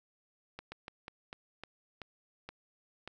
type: slowing click train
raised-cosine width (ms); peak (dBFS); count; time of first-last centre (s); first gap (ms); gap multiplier
0.3; -27; 9; 0.59-3.076; 130; 1.24
effects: none